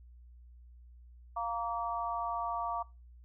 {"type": "chord", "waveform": "sine", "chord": "Bb major", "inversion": "second", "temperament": "equal with one note detuned", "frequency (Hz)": [698.5, 932.3, 1151.8], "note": ["F5", "Bb5", "D6"], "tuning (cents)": [0, 0, -34], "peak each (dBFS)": [-37, -37, -36], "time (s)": [1.36, 2.83], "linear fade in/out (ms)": 10, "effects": ["noise-tail reverb RT60 0.3 s tail -24 dB re dry", "added 60 Hz sine -52 dBFS peak until 3.24 s"]}